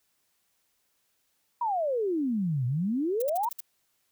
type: exponential two-way sweep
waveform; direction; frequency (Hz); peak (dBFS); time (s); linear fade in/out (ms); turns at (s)
sine; down then up; 987.8 to 118.4 to 987.8; -25; 1.61-3.49; 5; 2.66
type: noise bursts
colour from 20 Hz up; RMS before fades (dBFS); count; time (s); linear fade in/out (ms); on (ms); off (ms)
violet; -36; 6; 3.2-3.606; 5; 21; 56
effects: white hiss -73 dBFS RMS until 4.11 s